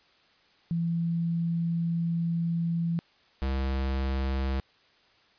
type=tone pair in turn; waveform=sine / square; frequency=168.1 / 66.71 Hz; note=E3 / C2; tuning=+34 / +34 cents; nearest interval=octave + major third; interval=1600 cents; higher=first; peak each=-25 / -27 dBFS; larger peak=first; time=0.71-2.99 / 3.42-4.6 s; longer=first; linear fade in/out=0 ms; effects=white hiss -62 dBFS RMS until 5.38 s + resampled to 11025 Hz